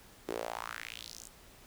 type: tone with high-pass filter sweep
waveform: sawtooth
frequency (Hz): 57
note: A#1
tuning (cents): -38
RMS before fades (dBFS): -42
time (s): 0.28-1.29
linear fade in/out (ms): 10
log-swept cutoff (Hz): 350 to 8300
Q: 3.3
effects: pink hiss -57 dBFS RMS until 1.66 s